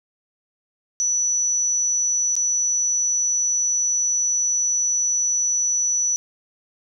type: tone with dropouts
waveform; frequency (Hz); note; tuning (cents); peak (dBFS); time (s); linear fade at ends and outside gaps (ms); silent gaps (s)
sine; 5930; F#8; +3; -18; 1-6.16; 0; 2.354-2.365
effects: none